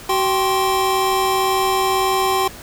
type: tone cluster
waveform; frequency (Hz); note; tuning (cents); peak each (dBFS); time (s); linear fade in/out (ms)
square; 378.3 / 780 / 1053; F#4 / G5 / C6; +38 / -9 / +11; -21; 0.09-2.48; 5
effects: pink hiss -37 dBFS RMS until 2.62 s